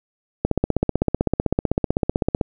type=click train; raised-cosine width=2 ms; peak=-4 dBFS; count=32; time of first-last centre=0.45-2.412 s; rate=15.8 Hz; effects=none